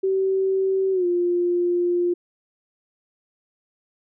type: tone with pitch glide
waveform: sine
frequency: 383.2 to 351.4 Hz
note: G4 to F4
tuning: -39 to +11 cents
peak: -18 dBFS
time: 0.03-2.14 s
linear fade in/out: 10 ms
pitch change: -150 cents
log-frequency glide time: 0.92-1.06 s
effects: none